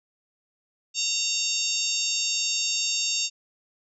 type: harmonic tone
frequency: 921 Hz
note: A#5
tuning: 21 cents flat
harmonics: 3 / 4 / 5 / 6 / 7 / 8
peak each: -31 / -31 / -31 / -31 / -31 / -31 dBFS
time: 0.94-3.3 s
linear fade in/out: 50 ms
effects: none